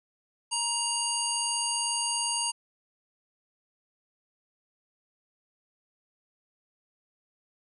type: harmonic tone with a mistuned harmonic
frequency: 941 Hz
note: A#5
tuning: 16 cents sharp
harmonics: 1 / 3 / 5 / 7 / 9 / 10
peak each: -34 / -34 / -34 / -34 / -34 / -34 dBFS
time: 0.51-2.52 s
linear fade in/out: 20 ms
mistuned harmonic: 9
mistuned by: +20 cents
effects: none